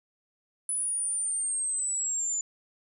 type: linear sweep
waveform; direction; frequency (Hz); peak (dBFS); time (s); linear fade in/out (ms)
sine; down; 10000 to 7030; -27; 0.69-2.41; 2
effects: none